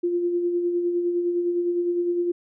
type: tone with tremolo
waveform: sine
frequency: 349.2 Hz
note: F4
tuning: in tune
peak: -19 dBFS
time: 0.03-2.32 s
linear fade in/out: 10 ms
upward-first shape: sine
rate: 9.8 Hz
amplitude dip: 40%
effects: none